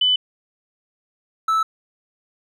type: tone pair in turn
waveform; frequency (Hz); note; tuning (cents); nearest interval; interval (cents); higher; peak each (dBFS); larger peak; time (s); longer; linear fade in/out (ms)
sine / triangle; 3000 / 1311.9; F#7 / E6; +23 / -9; octave + major second; 1432; first; -14; neither; 0.01-0.16 / 1.48-1.63; neither; 5
effects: none